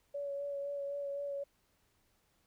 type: tone with vibrato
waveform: sine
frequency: 565 Hz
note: C#5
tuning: 33 cents sharp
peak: -36 dBFS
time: 0.14-1.44 s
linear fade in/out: 10 ms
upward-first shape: sine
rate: 3.9 Hz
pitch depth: 18 cents each way
effects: pink hiss -74 dBFS RMS until 2.46 s